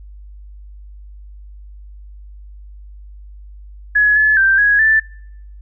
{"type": "tone with pitch steps", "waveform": "sine", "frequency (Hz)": [1689, 1719, 1569, 1663, 1763], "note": ["G#6", "A6", "G6", "G#6", "A6"], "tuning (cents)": [29, -41, 1, 2, 3], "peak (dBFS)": -9, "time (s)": [3.95, 5], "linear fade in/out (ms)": 10, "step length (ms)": 210, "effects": ["noise-tail reverb RT60 0.8 s tail -26 dB re dry", "added 50 Hz sine -34 dBFS peak until 5.61 s"]}